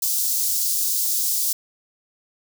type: high-pass noise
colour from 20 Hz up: white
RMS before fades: -22 dBFS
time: 0.02-1.53 s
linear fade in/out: 5 ms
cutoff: 4800 Hz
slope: 24 dB/octave
effects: none